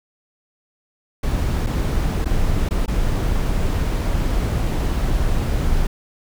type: noise with dropouts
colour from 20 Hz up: brown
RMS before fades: -19 dBFS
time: 1.23-5.87 s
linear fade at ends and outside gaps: 5 ms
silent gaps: 1.664-1.668 / 2.246-2.256 / 2.69-2.708 / 2.861-2.879 s
effects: none